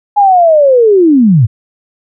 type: linear sweep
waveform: sine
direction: down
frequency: 837 to 98 Hz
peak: -3 dBFS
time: 0.16-1.47 s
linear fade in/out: 20 ms
effects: none